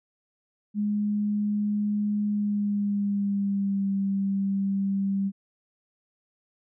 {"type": "tone with pitch glide", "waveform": "sine", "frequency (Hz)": [207.7, 196.27], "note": ["G#3", "G3"], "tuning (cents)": [0, 2], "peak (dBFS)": -23, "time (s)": [0.74, 5.32], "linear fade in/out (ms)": 50, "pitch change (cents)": -98, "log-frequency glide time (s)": [2.27, 3.9], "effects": []}